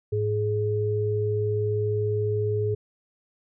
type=tone pair together; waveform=sine; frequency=106.04 / 420.5 Hz; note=G#2 / G#4; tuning=+37 / +22 cents; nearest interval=2 octaves; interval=2385 cents; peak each=-25 dBFS; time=0.12-2.75 s; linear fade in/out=10 ms; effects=none